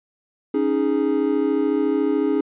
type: chord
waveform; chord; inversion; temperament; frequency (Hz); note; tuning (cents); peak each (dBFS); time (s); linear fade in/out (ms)
triangle; C# suspended second; none; equal; 277.2 / 311.1 / 415.3; C#4 / D#4 / G#4; 0 / 0 / 0; -20; 0.54-2.41; 5
effects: resampled to 8000 Hz